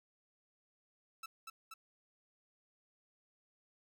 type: tone with echo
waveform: sawtooth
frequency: 1318.5 Hz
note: E6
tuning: in tune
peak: -40 dBFS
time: 1.23-1.26 s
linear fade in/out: 5 ms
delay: 240 ms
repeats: 2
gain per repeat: -2 dB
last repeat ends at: 1.74 s
effects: none